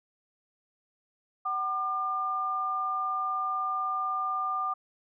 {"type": "tone pair together", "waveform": "sine", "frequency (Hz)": [756, 1200], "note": ["F#5", "D6"], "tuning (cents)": [37, 37], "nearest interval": "minor sixth", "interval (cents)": 800, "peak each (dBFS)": [-35, -28], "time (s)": [1.45, 4.74], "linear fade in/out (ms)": 10, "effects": []}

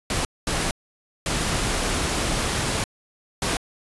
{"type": "noise bursts at uneven times", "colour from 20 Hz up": "pink", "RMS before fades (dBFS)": -24, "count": 4, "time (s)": [[0.1, 0.25], [0.47, 0.71], [1.26, 2.84], [3.42, 3.57]], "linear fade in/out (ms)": 2, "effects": ["resampled to 24000 Hz"]}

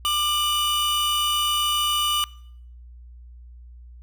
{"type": "tone pair together", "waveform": "45% pulse", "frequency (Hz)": [1193.5, 2960], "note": ["D6", "F#7"], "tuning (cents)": [28, 0], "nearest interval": "octave + major third", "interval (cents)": 1572, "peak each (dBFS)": [-24, -22], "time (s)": [0.05, 2.24], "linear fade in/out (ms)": 0, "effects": ["noise-tail reverb RT60 0.7 s tail -23 dB re dry", "added 60 Hz sine -41 dBFS peak until 4.02 s"]}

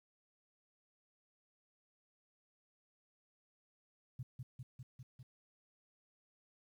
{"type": "tone with echo", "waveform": "sine", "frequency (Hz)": 126.4, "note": "B2", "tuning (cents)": 41, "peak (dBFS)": -40, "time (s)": [4.19, 4.23], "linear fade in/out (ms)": 5, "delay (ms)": 200, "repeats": 5, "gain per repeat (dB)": -2, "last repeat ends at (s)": 5.23, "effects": ["12-bit"]}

